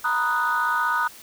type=chord; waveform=sine; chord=B major seventh; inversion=third; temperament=equal; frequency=932.3 / 987.8 / 1244.5 / 1480 Hz; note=A#5 / B5 / D#6 / F#6; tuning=0 / 0 / 0 / 0 cents; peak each=-26 / -28 / -23 / -23 dBFS; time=0.04-1.08 s; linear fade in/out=10 ms; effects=tanh soft clip ceiling -14 dBFS + white hiss -45 dBFS RMS until 1.22 s